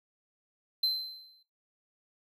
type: tone with exponential decay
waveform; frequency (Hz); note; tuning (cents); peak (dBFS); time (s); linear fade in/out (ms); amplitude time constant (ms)
triangle; 4088; C8; -41; -22; 0.83-1.43; 5; 130
effects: noise-tail reverb RT60 0.4 s tail -23 dB re dry